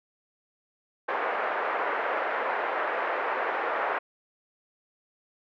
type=band-pass noise; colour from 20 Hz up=pink; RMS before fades=-29 dBFS; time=1.08-3.99 s; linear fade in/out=10 ms; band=480 to 1900 Hz; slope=24 dB/octave; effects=none

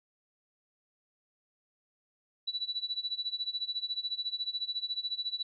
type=tone with tremolo; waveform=sine; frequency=3946 Hz; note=B7; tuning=2 cents flat; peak=-29 dBFS; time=2.47-5.43 s; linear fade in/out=10 ms; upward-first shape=sine; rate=14 Hz; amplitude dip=90%; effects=none

